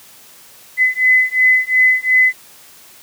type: beating tone pair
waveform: sine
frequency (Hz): 2020 / 2022.8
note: B6 / B6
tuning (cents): +39 / +41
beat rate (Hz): 2.8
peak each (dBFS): -13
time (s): 0.77-2.33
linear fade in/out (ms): 50
effects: white hiss -43 dBFS RMS until 3.02 s + high-pass 80 Hz 12 dB/octave